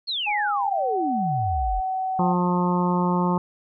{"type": "exponential sweep", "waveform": "sine", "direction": "down", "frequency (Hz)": [4416, 38.89], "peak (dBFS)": -24, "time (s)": [0.07, 1.81], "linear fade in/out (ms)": 20}
{"type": "tone with pitch glide", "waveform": "sine", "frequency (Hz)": [832, 754.2], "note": ["G#5", "F#5"], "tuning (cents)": [3, 33], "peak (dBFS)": -23, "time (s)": [0.26, 2.34], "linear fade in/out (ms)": 20, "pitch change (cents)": -170, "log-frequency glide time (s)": [0.45, 0.91]}
{"type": "harmonic tone", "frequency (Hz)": 178.2, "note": "F3", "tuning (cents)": 35, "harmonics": [1, 2, 3, 4, 5, 6, 7], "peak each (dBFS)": [-21, -28, -32, -37, -26, -29, -36], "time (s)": [2.19, 3.38], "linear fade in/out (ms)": 2}
{"effects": []}